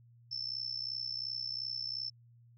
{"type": "tone with amplitude modulation", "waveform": "sine", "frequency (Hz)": 5310, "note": "E8", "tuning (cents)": 12, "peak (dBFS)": -32, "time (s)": [0.31, 2.1], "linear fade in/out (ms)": 10, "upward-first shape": "sine", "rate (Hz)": 62.8, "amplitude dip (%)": 85, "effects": ["added 118 Hz sine -58 dBFS peak until 2.57 s"]}